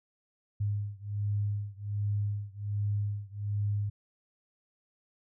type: beating tone pair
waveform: sine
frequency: 102.2 / 103.5 Hz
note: G#2 / G#2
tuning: -27 / -5 cents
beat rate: 1.3 Hz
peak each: -32 / -33 dBFS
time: 0.6-3.9 s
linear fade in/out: 10 ms
effects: none